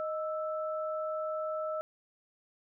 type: tone pair together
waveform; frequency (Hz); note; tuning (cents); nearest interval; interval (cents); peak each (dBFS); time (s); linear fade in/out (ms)
sine; 623 / 1317.5; D#5 / E6; +2 / -1; octave + minor second; 1297; -33 / -38; 0-1.81; 0
effects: none